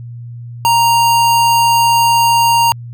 square tone, 932.3 Hz, A#5, in tune, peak -9 dBFS, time 0.65-2.72 s, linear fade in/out 0 ms, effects added 119 Hz sine -26 dBFS peak until 2.93 s

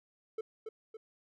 triangle tone with echo, 440 Hz, A4, in tune, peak -32 dBFS, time 0.38-0.41 s, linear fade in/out 5 ms, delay 280 ms, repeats 2, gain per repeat -5 dB, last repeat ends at 0.97 s, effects none

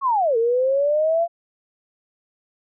sine linear two-way sweep, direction down then up, 1129 to 447.7 to 690 Hz, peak -16 dBFS, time 0.01-1.28 s, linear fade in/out 50 ms, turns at 0.37 s, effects none

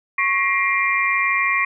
sine tone cluster, 1102 / 1909 / 2102 / 2383 Hz, C#6 / A#6 / C7 / D7, -11 / +41 / +7 / +25 cents, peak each -22 dBFS, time 0.18-1.65 s, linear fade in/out 5 ms, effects none

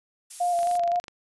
violet noise, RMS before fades -35 dBFS, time 0.3-0.78 s, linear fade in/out 10 ms
sine tone with vibrato, 698.5 Hz, F5, in tune, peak -21 dBFS, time 0.4-1 s, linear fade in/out 10 ms, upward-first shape square, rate 3.8 Hz, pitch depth 20 cents each way
click train, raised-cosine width 0.2 ms, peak -23 dBFS, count 13, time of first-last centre 0.59-1.082 s, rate 24.4 Hz
effects resampled to 24000 Hz

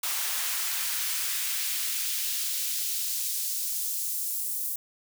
white noise with high-pass filter sweep, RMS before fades -30 dBFS, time 0.03-4.76 s, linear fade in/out 5 ms, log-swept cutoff 880 to 9700 Hz, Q 0.8, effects none

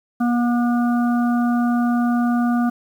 harmonic tone with a mistuned harmonic, 240 Hz, B3, 49 cents flat, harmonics 1 / 3 / 5 / 6, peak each -16 / -26 / -30 / -32 dBFS, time 0.2-2.7 s, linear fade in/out 10 ms, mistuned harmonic 6, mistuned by +16 cents, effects 8-bit

